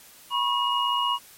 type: tone cluster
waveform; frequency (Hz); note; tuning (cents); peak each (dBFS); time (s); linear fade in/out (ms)
sine; 975 / 1091 / 2881; B5 / C#6 / F#7; -23 / -28 / -47; -26; 0.3-1.19; 50
effects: white hiss -50 dBFS RMS until 1.37 s + MP3 64 kbps